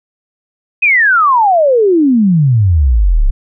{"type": "exponential sweep", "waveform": "sine", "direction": "down", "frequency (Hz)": [2566, 30.53], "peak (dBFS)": -6, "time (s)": [0.82, 3.31], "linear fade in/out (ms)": 10, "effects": []}